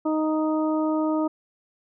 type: harmonic tone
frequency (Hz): 311.3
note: D#4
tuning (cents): +1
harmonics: 1 / 2 / 3 / 4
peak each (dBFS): -22 / -28 / -32 / -34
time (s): 0.05-1.28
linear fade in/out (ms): 10
effects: none